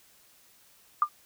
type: tone with exponential decay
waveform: sine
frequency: 1200 Hz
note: D6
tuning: 37 cents sharp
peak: -15 dBFS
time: 1.02-1.09 s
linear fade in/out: 2 ms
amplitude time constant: 15 ms
effects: white hiss -60 dBFS RMS until 1.25 s